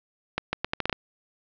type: accelerating click train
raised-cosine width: 0.3 ms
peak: -9 dBFS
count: 8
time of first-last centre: 0.38-0.928 s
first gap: 150 ms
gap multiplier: 0.77
effects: low-pass 5000 Hz 12 dB/octave